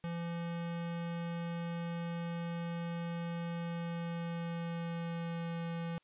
square tone with pitch glide, 169.7 to 167.94 Hz, F3 to E3, -49 to +33 cents, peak -37 dBFS, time 0.04-5.98 s, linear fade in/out 0 ms, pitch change -18 cents, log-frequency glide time 3.55-5.65 s, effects white hiss -75 dBFS RMS until 6.03 s + resampled to 8000 Hz

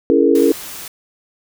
sine chord, A# half-diminished seventh, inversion first, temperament just, 279.7 / 335.6 / 419.5 / 466.2 Hz, C#4 / E4 / G#4 / A#4, +16 / +31 / +17 / 0 cents, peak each -15 dBFS, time 0.1-0.52 s, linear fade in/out 0 ms
white noise, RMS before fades -31 dBFS, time 0.35-0.88 s, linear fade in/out 2 ms
effects none

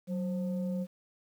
sine tone pair together, 186.2 / 526.7 Hz, F#3 / C5, +11 / +11 cents, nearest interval octave + tritone, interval 1800 cents, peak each -30 / -38 dBFS, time 0.07-0.87 s, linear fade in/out 50 ms, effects tanh soft clip ceiling -25 dBFS + 10-bit

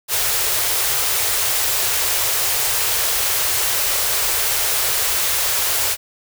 white band-stop noise, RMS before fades -19 dBFS, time 0.08-5.97 s, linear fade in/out 50 ms, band 130 to 370 Hz, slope 48 dB/octave, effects none

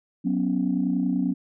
sine chord, F# suspended fourth, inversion none, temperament equal, 185 / 246.9 / 277.2 Hz, F#3 / B3 / C#4, 0 / 0 / 0 cents, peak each -25 dBFS, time 0.24-1.34 s, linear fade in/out 20 ms, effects tanh soft clip ceiling -13 dBFS

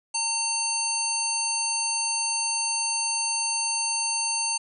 harmonic tone with a mistuned harmonic, 900 Hz, A5, 39 cents sharp, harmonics 1 / 3 / 5 / 7 / 9 / 10, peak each -32 / -33 / -32 / -30 / -30 / -31 dBFS, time 0.14-4.58 s, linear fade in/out 10 ms, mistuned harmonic 3, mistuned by +18 cents, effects none

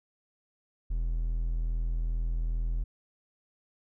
triangle tone, 41.2 Hz, E1, in tune, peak -25 dBFS, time 0.9-2.84 s, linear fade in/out 10 ms, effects none

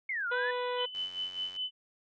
sine exponential two-way sweep, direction down then up, 2217 to 1382 to 1802 Hz, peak -31 dBFS, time 0.09-0.51 s, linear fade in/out 5 ms, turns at 0.28 s
harmonic tone, 493.9 Hz, B4, in tune, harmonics 1 / 2 / 3 / 4 / 5 / 6 / 7 / 8, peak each -33 / -36 / -44 / -45 / -48 / -48 / -46 / -53 dBFS, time 0.31-0.86 s, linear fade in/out 10 ms
sine tone with tremolo, 3016 Hz, F#7, 32 cents sharp, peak -31 dBFS, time 0.76-1.71 s, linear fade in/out 50 ms, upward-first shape sine, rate 4.9 Hz, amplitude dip 75%
click train, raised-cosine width 0.2 ms, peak -34 dBFS, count 57, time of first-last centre 0.95-1.563 s, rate 91.3 Hz
effects none

